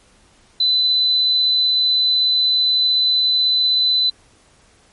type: tone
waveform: sine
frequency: 4012 Hz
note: B7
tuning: 26 cents sharp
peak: -13 dBFS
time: 0.6-4.1 s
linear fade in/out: 5 ms
effects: pink hiss -53 dBFS RMS until 4.92 s + MP3 48 kbps